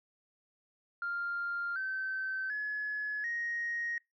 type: tone with pitch steps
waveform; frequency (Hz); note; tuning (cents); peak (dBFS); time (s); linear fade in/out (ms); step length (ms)
sine; 1396.9 / 1541 / 1700 / 1875.4; F6 / G6 / G#6 / A#6; 0 / -30 / +40 / +10; -32; 1.02-3.98; 2; 740
effects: noise-tail reverb RT60 0.2 s tail -26 dB re dry + tanh soft clip ceiling -28 dBFS